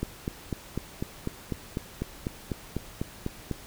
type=click train; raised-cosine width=3 ms; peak=-16 dBFS; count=15; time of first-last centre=0.03-3.513 s; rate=4.02 Hz; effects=pink hiss -47 dBFS RMS until 3.66 s